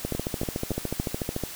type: two click trains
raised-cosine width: 2 ms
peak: -15 / -14 dBFS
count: 4 / 20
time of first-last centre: 0.15-1 / 0.05-1.437 s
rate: 3.53 / 13.7 Hz
effects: white hiss -39 dBFS RMS until 1.55 s